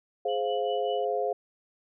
sine chord, F minor, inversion first, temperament just, 419.1 / 523.8 / 698.5 Hz, Ab4 / C5 / F5, +16 / +2 / 0 cents, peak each -30 dBFS, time 0.25-1.33 s, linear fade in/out 5 ms
sine tone with tremolo, 2960 Hz, F#7, in tune, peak -38 dBFS, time 0.28-1.05 s, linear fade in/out 10 ms, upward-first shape triangle, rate 5.1 Hz, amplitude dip 90%
effects none

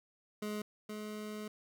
25% pulse tone pair in turn, 210.5 / 212.3 Hz, G#3 / G#3, +24 / +38 cents, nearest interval unison, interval 14 cents, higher second, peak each -33 / -37 dBFS, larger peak first, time 0.42-0.62 / 0.89-1.48 s, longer second, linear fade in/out 5 ms, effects none

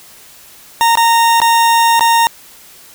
40% pulse tone with dropouts, 924 Hz, A#5, 16 cents flat, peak -7 dBFS, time 0.81-2.27 s, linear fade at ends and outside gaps 0 ms, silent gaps 0.954-0.973 / 1.402-1.417 / 1.995-2.008 s, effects white hiss -40 dBFS RMS until 2.94 s

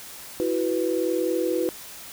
sine chord, E suspended second, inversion none, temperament equal, 329.6 / 370 / 493.9 Hz, E4 / F#4 / B4, 0 / 0 / 0 cents, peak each -26 dBFS, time 0.4-1.69 s, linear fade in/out 0 ms, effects white hiss -41 dBFS RMS until 2.12 s

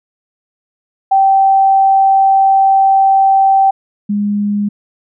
sine tone pair in turn, 777 / 205.4 Hz, G5 / G#3, -16 / -19 cents, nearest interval octave + major seventh, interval 2303 cents, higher first, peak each -6 / -12 dBFS, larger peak first, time 1.11-3.71 / 4.09-4.69 s, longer first, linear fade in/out 10 ms, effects none

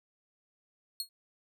sawtooth tone with exponential decay, 4304 Hz, C8, 48 cents sharp, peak -26 dBFS, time 1-1.09 s, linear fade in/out 1 ms, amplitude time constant 19 ms, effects none

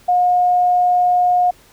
sine tone, 718 Hz, F5, 48 cents sharp, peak -11 dBFS, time 0.08-1.51 s, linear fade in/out 10 ms, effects pink hiss -49 dBFS RMS until 1.72 s

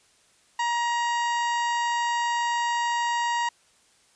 harmonic tone with a mistuned harmonic, 947 Hz, A#5, 27 cents sharp, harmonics 1 / 2 / 3 / 4 / 5 / 6 / 7 / 8, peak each -24 / -30 / -36 / -42 / -43 / -46 / -44 / -42 dBFS, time 0.59-3.49 s, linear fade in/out 5 ms, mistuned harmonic 5, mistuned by -24 cents, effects white hiss -61 dBFS RMS until 4.15 s + resampled to 22050 Hz

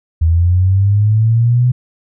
sine linear sweep, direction up, 79.7 to 126 Hz, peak -8 dBFS, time 0.21-1.72 s, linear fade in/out 10 ms, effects none

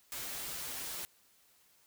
white noise with comb filter, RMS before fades -41 dBFS, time 0.12-1.05 s, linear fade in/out 0 ms, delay 9.5 ms, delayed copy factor -0.5, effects white hiss -67 dBFS RMS until 1.86 s

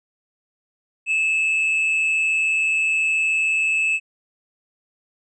triangle tone with amplitude modulation, 2607 Hz, E7, 20 cents flat, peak -14 dBFS, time 1.06-4 s, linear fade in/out 50 ms, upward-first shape sine, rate 159 Hz, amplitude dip 40%, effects resampled to 22050 Hz

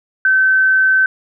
sine tone, 1536 Hz, G6, 36 cents flat, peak -9 dBFS, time 0.25-1.06 s, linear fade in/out 2 ms, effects none

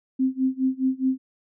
sine tone with tremolo, 261.6 Hz, C4, in tune, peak -17 dBFS, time 0.19-1.18 s, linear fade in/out 10 ms, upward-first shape sine, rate 4.8 Hz, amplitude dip 95%, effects none

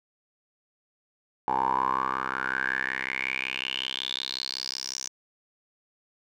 10% pulse tone with band-pass filter sweep, 65.41 Hz, C2, in tune, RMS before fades -30 dBFS, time 1.48-5.08 s, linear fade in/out 0 ms, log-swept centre 840 to 6100 Hz, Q 8, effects none

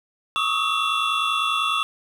triangle tone cluster, 1121 / 1237 / 1287 / 2720 / 3438 Hz, C#6 / D#6 / E6 / F7 / A7, +19 / -10 / -42 / -46 / -41 cents, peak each -25 dBFS, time 0.36-1.83 s, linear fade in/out 0 ms, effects none

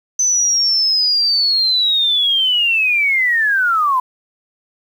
sine linear sweep, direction down, 6110 to 987.8 Hz, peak -12 dBFS, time 0.19-4 s, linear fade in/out 5 ms, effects 7-bit

